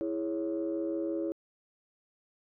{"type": "chord", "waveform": "sine", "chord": "C# minor", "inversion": "first", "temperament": "equal", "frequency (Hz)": [329.6, 415.3, 554.4], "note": ["E4", "G#4", "C#5"], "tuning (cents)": [0, 0, 0], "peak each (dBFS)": [-31, -37, -36], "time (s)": [0.01, 1.32], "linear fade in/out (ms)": 0, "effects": ["tanh soft clip ceiling -23 dBFS"]}